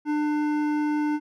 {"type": "tone with hard clipping", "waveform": "sine", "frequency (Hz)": 299.1, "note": "D4", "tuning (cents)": 32, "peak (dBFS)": -24, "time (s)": [0.05, 1.2], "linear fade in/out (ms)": 50, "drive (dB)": 12, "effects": []}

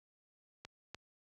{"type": "clicks", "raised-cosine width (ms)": 0.2, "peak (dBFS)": [-29, -27], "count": 2, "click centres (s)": [0.65, 0.946], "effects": ["high-pass 60 Hz 12 dB/octave"]}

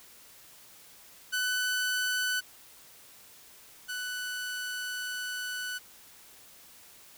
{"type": "tone pair in turn", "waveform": "sawtooth", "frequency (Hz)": [1498, 1490.2], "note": ["F#6", "F#6"], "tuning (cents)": [21, 12], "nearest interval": "unison", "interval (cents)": 9, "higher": "first", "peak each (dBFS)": [-24, -30], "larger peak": "first", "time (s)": [[1.32, 2.41], [3.88, 5.79]], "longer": "second", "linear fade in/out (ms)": 20, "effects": ["white hiss -54 dBFS RMS until 7.17 s"]}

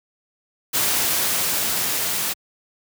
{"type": "noise with level ramp", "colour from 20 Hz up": "white", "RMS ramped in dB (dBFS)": [-20, -24], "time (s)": [0.73, 2.34], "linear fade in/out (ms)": 20, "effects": ["high-pass 80 Hz 12 dB/octave"]}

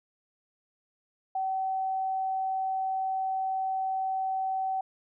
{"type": "tone", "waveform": "sine", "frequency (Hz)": 763, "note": "G5", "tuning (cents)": -47, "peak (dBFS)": -27, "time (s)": [1.35, 4.81], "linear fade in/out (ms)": 5, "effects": []}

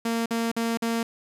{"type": "tone bursts", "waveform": "sawtooth", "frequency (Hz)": 230, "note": "A#3", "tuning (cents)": -23, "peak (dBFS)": -20, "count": 4, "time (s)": [0.05, 1.031], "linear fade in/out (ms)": 5, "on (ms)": 210, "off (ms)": 47, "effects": ["resampled to 32000 Hz", "8-bit"]}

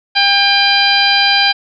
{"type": "harmonic tone with a mistuned harmonic", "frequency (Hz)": 800, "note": "G5", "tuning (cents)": 35, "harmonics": [1, 2, 3, 4, 5, 6], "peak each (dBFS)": [-16, -16, -16, -16, -16, -16], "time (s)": [0.15, 1.53], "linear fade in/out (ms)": 20, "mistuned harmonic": 4, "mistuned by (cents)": -30, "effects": []}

